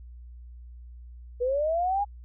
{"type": "linear sweep", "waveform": "sine", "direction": "up", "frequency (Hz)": [476.9, 830.6], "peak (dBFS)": -23, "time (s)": [1.4, 2.05], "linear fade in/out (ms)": 20, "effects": ["added 60 Hz sine -42 dBFS peak until 2.24 s"]}